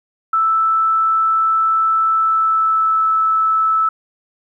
sine tone with pitch glide, 1318.5 to 1309.4 Hz, E6 to E6, 0 to -12 cents, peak -12 dBFS, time 0.33-3.89 s, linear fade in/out 5 ms, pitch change -12 cents, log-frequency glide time 2.11-3.08 s, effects 9-bit

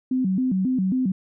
sine tone with vibrato, 220 Hz, A3, in tune, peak -19 dBFS, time 0.11-1.12 s, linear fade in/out 5 ms, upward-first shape square, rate 3.7 Hz, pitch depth 270 cents each way, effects none

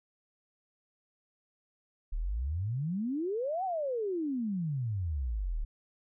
sine exponential two-way sweep, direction up then down, 34.16 to 784 to 34.16 Hz, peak -30 dBFS, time 2.12-5.65 s, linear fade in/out 10 ms, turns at 3.64 s, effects none

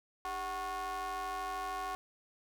square ring-modulated tone, 175.5 Hz, F3, 9 cents sharp, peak -34 dBFS, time 0.25-1.95 s, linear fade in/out 0 ms, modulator 924 Hz, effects none

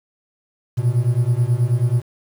triangle beating tone pair, 116.5 / 125.8 Hz, A#2 / B2, -1 / +32 cents, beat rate 9.3 Hz, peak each -16 dBFS, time 0.77-2.02 s, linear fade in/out 20 ms, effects 7-bit

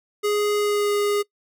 square tone with pitch glide, 415.3 to 411 Hz, G#4 to G#4, 0 to -18 cents, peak -20 dBFS, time 0.23-1.23 s, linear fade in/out 20 ms, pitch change -18 cents, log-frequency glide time 0.56-0.92 s, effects noise-tail reverb RT60 0.1 s tail -23 dB re dry

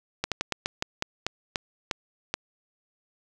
slowing click train, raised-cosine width 0.2 ms, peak -9 dBFS, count 11, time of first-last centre 0.24-2.34 s, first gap 77 ms, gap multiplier 1.21, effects none

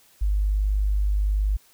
sine tone, 50.6 Hz, G#1, 44 cents flat, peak -19 dBFS, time 0.21-1.57 s, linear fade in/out 10 ms, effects white hiss -57 dBFS RMS until 1.73 s

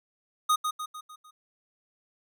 square tone with echo, 1241 Hz, D#6, 5 cents flat, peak -21 dBFS, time 0.49-0.56 s, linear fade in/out 10 ms, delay 150 ms, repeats 5, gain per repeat -6 dB, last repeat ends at 1.31 s, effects none

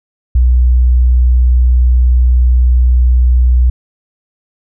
sine tone, 61.7 Hz, B1, 1 cent flat, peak -5 dBFS, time 0.35-3.7 s, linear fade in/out 5 ms, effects none

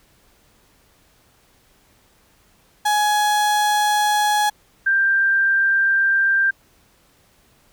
35% pulse / sine tone pair in turn, 838 / 1581.9 Hz, G#5 / G6, +15 / +15 cents, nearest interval major seventh, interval 1100 cents, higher second, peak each -14 dBFS, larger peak neither, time 2.85-4.5 / 4.86-6.51 s, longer neither, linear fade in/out 10 ms, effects pink hiss -57 dBFS RMS until 7.72 s

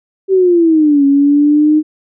sine exponential two-way sweep, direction down then up, 389.6 to 277.2 to 309.2 Hz, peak -6 dBFS, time 0.28-1.83 s, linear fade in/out 50 ms, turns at 1.05 s, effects none

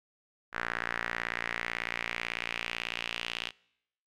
sawtooth tone with band-pass filter sweep, 58.1 Hz, A#1, 5 cents flat, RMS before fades -36 dBFS, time 0.52-3.52 s, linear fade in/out 50 ms, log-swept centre 1600 to 3000 Hz, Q 3.1, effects noise-tail reverb RT60 0.8 s tail -25 dB re dry

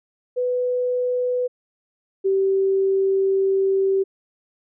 sine tone pair in turn, 497 / 387.1 Hz, B4 / G4, +11 / -22 cents, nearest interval major third, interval 433 cents, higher first, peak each -19 / -16 dBFS, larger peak second, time 0.36-1.48 / 2.24-4.04 s, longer second, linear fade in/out 20 ms, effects none

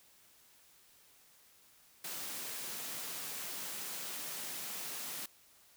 white high-pass noise, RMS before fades -42 dBFS, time 2.04-5.26 s, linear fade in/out 5 ms, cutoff 130 Hz, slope 48 dB/octave, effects white hiss -64 dBFS RMS until 5.76 s

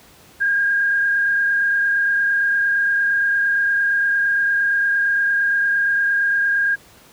sine tone with frequency modulation, 1618 Hz, G#6, 46 cents flat, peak -15 dBFS, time 0.4-6.76 s, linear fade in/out 20 ms, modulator 28.7 Hz, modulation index 0.83, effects pink hiss -48 dBFS RMS until 7.12 s + high-pass 60 Hz 12 dB/octave

